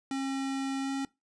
square tone with pitch glide, 270 to 272.2 Hz, C#4 to C#4, -45 to -31 cents, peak -31 dBFS, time 0.11-1.05 s, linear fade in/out 2 ms, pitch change +14 cents, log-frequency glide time 0.81-0.9 s, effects noise-tail reverb RT60 0.2 s tail -21 dB re dry + resampled to 22050 Hz

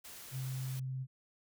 white noise, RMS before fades -50 dBFS, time 0.04-0.8 s, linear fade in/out 10 ms
sine tone with vibrato, 130.81 Hz, C3, in tune, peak -36 dBFS, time 0.31-1.07 s, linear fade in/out 50 ms, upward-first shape triangle, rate 19 Hz, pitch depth 12 cents each way
effects none

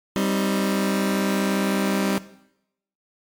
sawtooth chord, C minor, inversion second, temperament just, 196.22 / 261.6 / 314 Hz, G3 / C4 / Eb4, +2 / 0 / +16 cents, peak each -18 / -23 / -24 dBFS, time 0.16-2.18 s, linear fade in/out 0 ms, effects noise-tail reverb RT60 0.8 s tail -17 dB re dry + MP3 96 kbps

